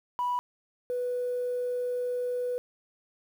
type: tone pair in turn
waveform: sine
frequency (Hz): 982 / 493.7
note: B5 / B4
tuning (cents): -10 / -1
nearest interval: octave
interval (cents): 1191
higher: first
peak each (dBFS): -25 / -27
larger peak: first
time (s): 0.19-0.39 / 0.9-2.58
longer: second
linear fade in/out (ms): 0
effects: tanh soft clip ceiling -22 dBFS + 9-bit